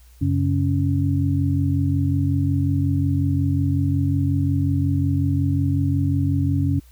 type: tone cluster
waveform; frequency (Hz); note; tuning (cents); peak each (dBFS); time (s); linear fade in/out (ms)
sine; 92.8 / 138.3 / 279; F#2 / C#3 / C#4; +6 / -4 / +11; -20 / -22 / -23; 0.21-6.8; 10
effects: added 60 Hz sine -46 dBFS peak until 6.91 s + white hiss -57 dBFS RMS until 6.91 s